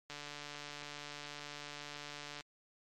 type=click train; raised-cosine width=0.2 ms; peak=-28 dBFS; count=338; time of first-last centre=0.1-2.408 s; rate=146 Hz; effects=MP3 96 kbps